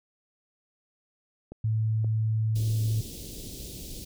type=clicks; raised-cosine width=2 ms; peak=-27 dBFS; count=2; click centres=1.52 / 2.045 s
type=tone; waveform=sine; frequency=110 Hz; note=A2; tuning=in tune; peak=-23 dBFS; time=1.64-3.01 s; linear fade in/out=5 ms
type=band-stop noise; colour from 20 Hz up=pink; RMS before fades=-40 dBFS; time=2.55-4.05 s; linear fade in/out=10 ms; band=440 to 3500 Hz; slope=24 dB/octave
effects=none